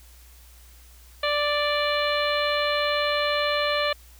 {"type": "harmonic tone", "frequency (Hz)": 587.3, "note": "D5", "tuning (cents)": 0, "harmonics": [1, 2, 3, 4, 5, 6, 7], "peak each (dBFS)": [-25, -28, -30, -31, -32, -33, -33], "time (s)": [1.23, 3.93], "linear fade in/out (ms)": 5, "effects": ["added 60 Hz sine -48 dBFS peak until 4.19 s", "white hiss -54 dBFS RMS until 4.19 s"]}